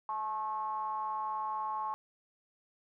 triangle ring-modulated tone, 112 Hz, A2, 31 cents sharp, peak -28 dBFS, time 0.09-1.94 s, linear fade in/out 0 ms, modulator 974 Hz, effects none

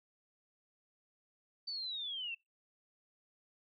sine linear sweep, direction down, 4604 to 2637 Hz, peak -38 dBFS, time 1.67-2.35 s, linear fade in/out 10 ms, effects noise-tail reverb RT60 0.2 s tail -25 dB re dry

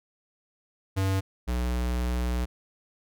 square tone pair in turn, 96.1 / 61.03 Hz, G2 / B1, -34 / -20 cents, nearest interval minor sixth, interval 786 cents, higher first, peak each -24 / -26 dBFS, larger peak first, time 0.96-1.21 / 1.47-2.46 s, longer second, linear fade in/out 20 ms, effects none

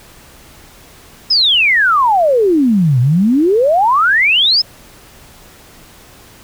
sine exponential two-way sweep, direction down then up, 5290 to 118.2 to 5290 Hz, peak -8 dBFS, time 1.3-4.62 s, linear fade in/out 10 ms, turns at 3 s, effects pink hiss -41 dBFS RMS until 6.43 s

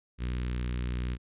sawtooth tone with notch filter, 61.3 Hz, B1, 12 cents flat, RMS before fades -32 dBFS, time 0.18-1.18 s, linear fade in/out 50 ms, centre 710 Hz, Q 0.52, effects resampled to 8000 Hz

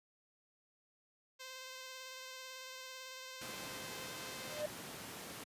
5% pulse tone with vibrato, 519 Hz, C5, 14 cents flat, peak -36 dBFS, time 1.39-4.63 s, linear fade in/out 20 ms, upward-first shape square, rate 18 Hz, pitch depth 14 cents each way
pink noise, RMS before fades -47 dBFS, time 3.41-5.44 s, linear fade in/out 5 ms
triangle tone with exponential growth, 602 Hz, D5, 43 cents sharp, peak -31 dBFS, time 4.37-4.66 s, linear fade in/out 5 ms, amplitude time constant 62 ms
effects high-pass 150 Hz 12 dB/octave + resampled to 32000 Hz

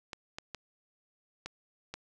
clicks, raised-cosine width 0.2 ms, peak -22 dBFS, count 5, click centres 0.132 / 0.385 / 0.547 / 1.46 / 1.94 s, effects none

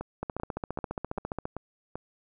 two click trains, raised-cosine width 1 ms, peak -21 / -18 dBFS, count 6 / 19, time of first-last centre 0.01-1.956 / 0.23-1.454 s, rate 2.57 / 14.7 Hz, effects none

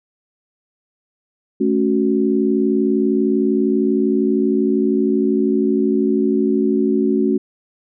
sine chord, F# minor, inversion first, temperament equal with one note detuned, 217.3 / 277.2 / 370 Hz, A3 / C#4 / F#4, -21 / 0 / 0 cents, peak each -18 dBFS, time 1.6-7.38 s, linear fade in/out 10 ms, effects none

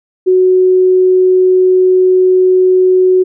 sine tone, 370 Hz, F#4, in tune, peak -5 dBFS, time 0.26-3.24 s, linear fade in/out 20 ms, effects none

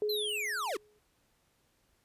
sine tone with exponential decay, 421 Hz, G#4, 24 cents sharp, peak -27 dBFS, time 0.02-0.99 s, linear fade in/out 1 ms, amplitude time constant 210 ms
square linear sweep, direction down, 4200 to 329.6 Hz, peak -33 dBFS, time 0.09-0.77 s, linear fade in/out 5 ms
effects pink hiss -72 dBFS RMS until 2.04 s + resampled to 32000 Hz

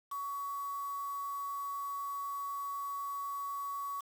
sine tone with quantisation, 1124 Hz, C#6, 24 cents sharp, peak -36 dBFS, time 0.11-4.01 s, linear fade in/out 10 ms, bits 8, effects none

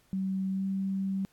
sine tone with pitch glide, 190.9 to 193.23 Hz, G3 to G3, -46 to -25 cents, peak -28 dBFS, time 0.13-1.25 s, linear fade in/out 0 ms, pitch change +21 cents, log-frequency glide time 0.5-0.66 s, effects pink hiss -66 dBFS RMS until 1.32 s + AAC 64 kbps

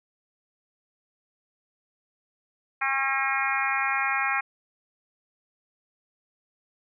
harmonic tone with a mistuned harmonic, 269.9 Hz, C#4, 46 cents flat, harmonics 3 / 4 / 5 / 6 / 7 / 8 / 9, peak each -31 / -31 / -31 / -31 / -31 / -31 / -31 dBFS, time 2.81-4.41 s, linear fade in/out 10 ms, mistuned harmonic 4, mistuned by +16 cents, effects none

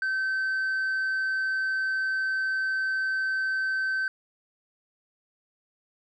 sine tone, 1542 Hz, G6, 29 cents flat, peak -22 dBFS, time 0.02-4.08 s, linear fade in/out 2 ms, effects tanh soft clip ceiling -24 dBFS

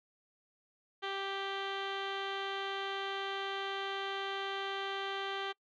15% pulse tone with low-pass filter, 392 Hz, G4, in tune, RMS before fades -38 dBFS, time 1.02-5.53 s, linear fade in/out 20 ms, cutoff 2900 Hz, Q 8.5, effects noise-tail reverb RT60 0.1 s tail -25 dB re dry

